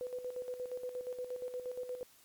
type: tone with tremolo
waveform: sine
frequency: 499 Hz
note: B4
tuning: 18 cents sharp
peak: -36 dBFS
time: 0.01-2.03 s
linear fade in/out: 0 ms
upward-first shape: square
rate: 8.5 Hz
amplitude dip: 60%
effects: white hiss -63 dBFS RMS until 2.24 s + MP3 96 kbps